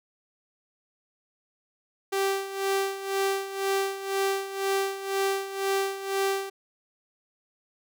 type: tone with tremolo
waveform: sawtooth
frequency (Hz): 390.5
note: G4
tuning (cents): -7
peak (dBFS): -19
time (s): 2.12-6.5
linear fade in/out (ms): 10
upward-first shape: sine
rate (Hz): 2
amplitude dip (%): 75
effects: none